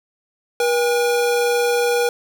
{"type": "tone pair together", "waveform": "square", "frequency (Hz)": [480.9, 808.8], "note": ["B4", "G#5"], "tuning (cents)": [-46, -46], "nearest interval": "major sixth", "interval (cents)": 900, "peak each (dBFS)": [-17, -25], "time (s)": [0.6, 2.09], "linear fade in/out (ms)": 2, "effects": ["9-bit"]}